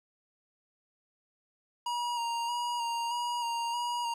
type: tone with vibrato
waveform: square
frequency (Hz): 947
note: A#5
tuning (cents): +27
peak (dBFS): -31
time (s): 1.86-4.14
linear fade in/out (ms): 5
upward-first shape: square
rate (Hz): 1.6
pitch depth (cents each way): 23
effects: low-pass 9000 Hz 12 dB/octave + 10-bit